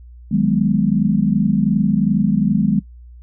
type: chord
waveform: sine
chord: G# minor seventh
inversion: second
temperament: equal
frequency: 155.56 / 185 / 207.7 / 246.9 Hz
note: D#3 / F#3 / G#3 / B3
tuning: 0 / 0 / 0 / 0 cents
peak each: -21 / -18 / -16 / -22 dBFS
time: 0.31-2.8 s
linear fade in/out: 10 ms
effects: noise-tail reverb RT60 0.1 s tail -20 dB re dry + added 60 Hz sine -37 dBFS peak until 3.22 s